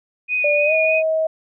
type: tone with vibrato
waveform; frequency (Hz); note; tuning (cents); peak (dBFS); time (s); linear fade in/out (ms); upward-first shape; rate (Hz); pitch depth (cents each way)
sine; 2470; D#7; -13; -17; 0.28-1.03; 50; triangle; 3.3; 24
type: tone with pitch glide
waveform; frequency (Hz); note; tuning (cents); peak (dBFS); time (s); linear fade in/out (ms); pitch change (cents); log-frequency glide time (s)
sine; 587.3 to 636.8; D5 to D#5; 0 to +40; -16; 0.44-1.27; 5; +140; 0.65-0.73
effects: none